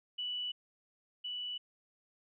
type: tone pair in turn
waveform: sine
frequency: 2960 / 2960 Hz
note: F#7 / F#7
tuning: 0 / 0 cents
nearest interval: unison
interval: 0 cents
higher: neither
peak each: -35 / -37 dBFS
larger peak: first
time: 0.18-0.52 / 1.24-1.58 s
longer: neither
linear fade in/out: 10 ms
effects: none